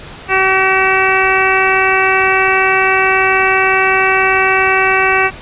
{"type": "harmonic tone", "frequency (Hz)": 381, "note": "G4", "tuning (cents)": -49, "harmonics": [1, 2, 3, 4, 5, 6, 7], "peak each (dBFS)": [-17, -17, -17, -17, -17, -17, -17], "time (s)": [0.28, 5.31], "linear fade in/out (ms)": 50, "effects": ["pink hiss -32 dBFS RMS until 5.41 s", "resampled to 8000 Hz"]}